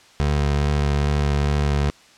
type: tone with vibrato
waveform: 25% pulse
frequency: 72.4 Hz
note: D2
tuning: 24 cents flat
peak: -14 dBFS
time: 0.2-1.9 s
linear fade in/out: 0 ms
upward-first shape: sine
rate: 2.4 Hz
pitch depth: 21 cents each way
effects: white hiss -50 dBFS RMS until 2.17 s + low-pass 6000 Hz 12 dB/octave